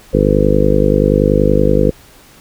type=harmonic tone; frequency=50.5 Hz; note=G#1; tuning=48 cents flat; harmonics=1 / 2 / 3 / 4 / 5 / 6 / 7 / 8 / 9 / 10; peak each=-16 / -21 / -17 / -18 / -19 / -19 / -20 / -22 / -16 / -16 dBFS; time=0.13-1.91 s; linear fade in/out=10 ms; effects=pink hiss -43 dBFS RMS until 2.4 s